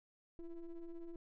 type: ring-modulated tone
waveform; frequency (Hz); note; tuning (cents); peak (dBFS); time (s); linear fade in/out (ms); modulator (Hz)
triangle; 165.2; E3; +4; -40; 0.39-1.16; 2; 173
effects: none